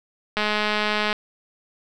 click train, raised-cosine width 0.3 ms, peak -7 dBFS, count 161, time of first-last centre 0.37-1.128 s, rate 211 Hz, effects none

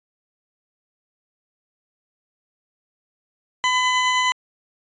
20% pulse tone with tremolo, 1007 Hz, B5, 33 cents sharp, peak -11 dBFS, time 3.64-4.32 s, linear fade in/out 0 ms, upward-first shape triangle, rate 9.7 Hz, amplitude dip 25%, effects resampled to 16000 Hz

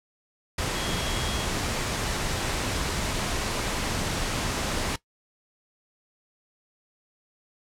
sine tone in noise, 3300 Hz, G#7, 12 cents flat, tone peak -36 dBFS, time 0.75-1.45 s, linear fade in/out 5 ms, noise pink, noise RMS -28 dBFS, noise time 0.58-4.96 s, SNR -11 dB, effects noise-tail reverb RT60 0.1 s tail -18 dB re dry + low-pass 9000 Hz 12 dB/octave

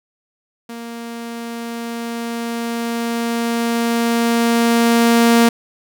sawtooth tone with level ramp, 233.1 Hz, A#3, in tune, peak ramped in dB -25 to -5 dBFS, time 0.69-5.49 s, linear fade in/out 5 ms, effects none

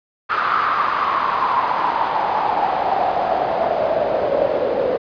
pink noise with band-pass filter sweep, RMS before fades -19 dBFS, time 0.29-4.98 s, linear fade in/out 20 ms, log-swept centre 1300 to 510 Hz, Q 6.3, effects resampled to 11025 Hz

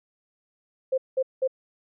sine tone bursts, 524 Hz, C5, 2 cents sharp, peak -20 dBFS, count 3, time 0.92-1.477 s, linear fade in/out 10 ms, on 59 ms, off 190 ms, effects none

